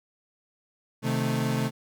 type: chord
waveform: 35% pulse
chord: A diminished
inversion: first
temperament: equal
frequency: 130.81 / 155.56 / 220 Hz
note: C3 / Eb3 / A3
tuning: 0 / 0 / 0 cents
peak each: -26 / -30 / -27 dBFS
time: 1.02-1.71 s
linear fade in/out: 50 ms
effects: none